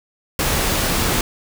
pink noise, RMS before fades -19 dBFS, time 0.39-1.21 s, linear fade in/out 2 ms, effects none

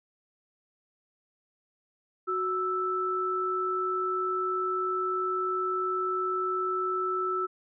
sine tone pair together, 370.2 / 1318.5 Hz, F#4 / E6, +1 / 0 cents, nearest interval octave + minor seventh, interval 2199 cents, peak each -31 / -28 dBFS, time 2.27-7.47 s, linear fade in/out 20 ms, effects none

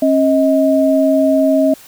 sine tone pair together, 270.9 / 631.1 Hz, C#4 / D#5, -40 / +24 cents, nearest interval octave + minor third, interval 1464 cents, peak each -12 dBFS, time 0.02-1.74 s, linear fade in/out 5 ms, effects white hiss -41 dBFS RMS until 1.87 s

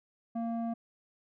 square tone with low-pass filter, 230.9 Hz, A#3, 16 cents flat, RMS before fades -34 dBFS, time 0.35-0.74 s, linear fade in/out 10 ms, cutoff 690 Hz, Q 1.7, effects none

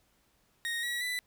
30% pulse tone with pitch steps, 1864.7 / 1924.9 / 1987 Hz, A#6 / B6 / B6, 0 / -45 / +10 cents, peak -29 dBFS, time 0.65-1.19 s, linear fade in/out 0 ms, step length 180 ms, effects pink hiss -70 dBFS RMS until 1.26 s

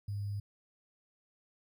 sine tone with sample-and-hold, 101.6 Hz, G#2, 38 cents flat, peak -34 dBFS, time 0.08-0.4 s, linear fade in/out 5 ms, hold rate 4900 Hz, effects none

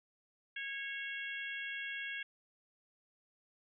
harmonic tone, 549 Hz, C#5, 17 cents flat, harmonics 3 / 4 / 5 / 6, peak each -42 / -44 / -46 / -48 dBFS, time 0.56-2.23 s, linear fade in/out 5 ms, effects none

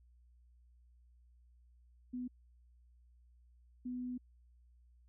sine tone bursts at uneven times, 249.1 Hz, B3, 15 cents sharp, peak -38 dBFS, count 2, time 2.13-2.28 / 3.85-4.18 s, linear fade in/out 10 ms, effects added 60 Hz sine -62 dBFS peak until 5.08 s

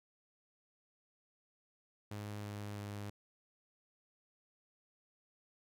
sawtooth tone with pitch steps, 103.83 / 103.11 / 102.4 Hz, G#2 / G#2 / G#2, 0 / -12 / -24 cents, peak -38 dBFS, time 2.11-3.1 s, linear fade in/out 5 ms, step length 330 ms, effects none

